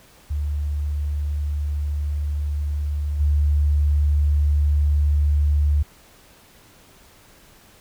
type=tone with level steps; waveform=sine; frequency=73.42 Hz; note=D2; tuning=in tune; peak=-21 / -15 dBFS; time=0.3-5.83 s; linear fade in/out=10 ms; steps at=3.19 s; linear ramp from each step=20 ms; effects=pink hiss -51 dBFS RMS until 7.8 s